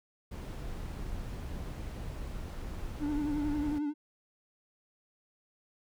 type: noise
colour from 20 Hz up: brown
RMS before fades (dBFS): -39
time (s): 0.31-3.79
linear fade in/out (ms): 10
type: tone with vibrato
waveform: triangle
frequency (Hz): 294.9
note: D4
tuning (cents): +7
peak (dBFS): -28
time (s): 2.99-3.94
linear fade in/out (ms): 50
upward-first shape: triangle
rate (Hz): 11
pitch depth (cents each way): 61
effects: none